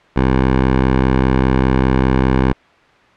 10% pulse tone, 65 Hz, C2, 11 cents flat, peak -3 dBFS, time 0.16-2.53 s, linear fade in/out 5 ms, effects white hiss -48 dBFS RMS until 3.16 s + low-pass 2000 Hz 12 dB/octave

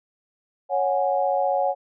sine chord, C# suspended fourth, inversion none, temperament equal with one note detuned, 554.4 / 735.3 / 830.6 Hz, C#5 / F#5 / G#5, 0 / -11 / 0 cents, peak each -23 / -23 / -26 dBFS, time 0.69-1.75 s, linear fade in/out 50 ms, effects none

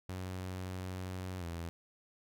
sawtooth tone with pitch glide, 92.5 to 84.33 Hz, F#2 to E2, 0 to +40 cents, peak -35 dBFS, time 0.09-1.69 s, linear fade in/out 0 ms, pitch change -160 cents, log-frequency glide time 1.38-1.45 s, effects none

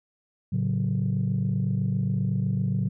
sine chord, F# minor, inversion first, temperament just, 111 / 138.75 / 185 Hz, A2 / C#3 / F#3, +16 / +2 / 0 cents, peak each -26 dBFS, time 0.52-2.89 s, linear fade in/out 10 ms, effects tanh soft clip ceiling -17 dBFS

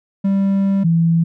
triangle / sine tone pair in turn, 196 / 166.2 Hz, G3 / E3, 0 / +15 cents, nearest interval minor third, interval 285 cents, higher first, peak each -11 dBFS, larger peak neither, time 0.24-0.84 / 0.84-1.24 s, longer first, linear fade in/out 10 ms, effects none

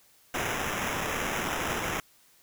white noise with sample-and-hold, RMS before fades -31 dBFS, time 0.34-2 s, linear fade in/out 2 ms, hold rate 4410 Hz, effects white hiss -61 dBFS RMS until 2.42 s

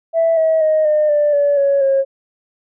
sine tone with pitch steps, 659.3 / 641.3 / 623.7 / 606.7 / 590.1 / 574 / 558.3 / 543 Hz, E5 / E5 / D#5 / D#5 / D5 / D5 / C#5 / C#5, 0 / -48 / +4 / -44 / +8 / -40 / +12 / -36 cents, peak -10 dBFS, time 0.13-2.05 s, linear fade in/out 50 ms, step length 240 ms, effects tanh soft clip ceiling -7 dBFS

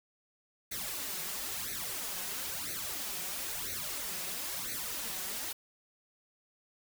white noise with flanger, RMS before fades -38 dBFS, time 0.71-5.53 s, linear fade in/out 10 ms, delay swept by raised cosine 0.48 to 5.48 ms, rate 1 Hz, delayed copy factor +0.85, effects none

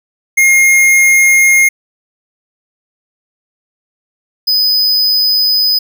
square tone pair in turn, 2137 / 5004 Hz, C7 / D#8, +36 / +9 cents, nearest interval octave + minor third, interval 1473 cents, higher second, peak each -6 / -9 dBFS, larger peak first, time 0.37-1.69 / 4.47-5.79 s, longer neither, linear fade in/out 10 ms, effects none

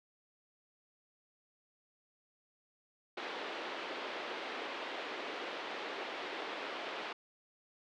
pink band-pass noise, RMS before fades -42 dBFS, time 3.17-7.13 s, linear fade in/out 5 ms, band 330 to 3700 Hz, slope 24 dB/octave, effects none

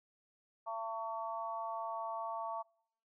harmonic tone, 225.1 Hz, A3, 40 cents sharp, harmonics 3 / 4 / 5, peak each -42 / -41 / -42 dBFS, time 0.66-2.63 s, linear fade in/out 20 ms, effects noise-tail reverb RT60 0.7 s tail -26 dB re dry

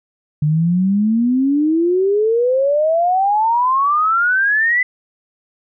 sine exponential sweep, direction up, 146.83 to 2023 Hz, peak -12 dBFS, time 0.42-4.83 s, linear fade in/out 5 ms, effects none

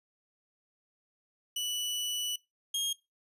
sawtooth tone pair in turn, 2960 / 3249 Hz, F#7 / G#7, 0 / -39 cents, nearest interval major second, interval 161 cents, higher second, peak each -28 / -26 dBFS, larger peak second, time 1.56-2.36 / 2.74-2.93 s, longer first, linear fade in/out 5 ms, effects noise-tail reverb RT60 0.2 s tail -20 dB re dry + resampled to 32000 Hz

